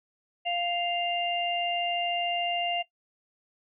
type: harmonic tone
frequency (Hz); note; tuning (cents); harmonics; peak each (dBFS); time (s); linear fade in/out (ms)
698.5; F5; 0; 1 / 3 / 4; -29 / -38 / -29; 0.45-2.83; 20
effects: noise-tail reverb RT60 0.1 s tail -17 dB re dry